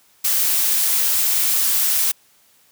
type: noise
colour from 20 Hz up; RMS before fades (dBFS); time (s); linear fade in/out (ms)
blue; -18; 0.24-2.12; 10
effects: white hiss -56 dBFS RMS until 2.71 s + high-pass 60 Hz 12 dB/octave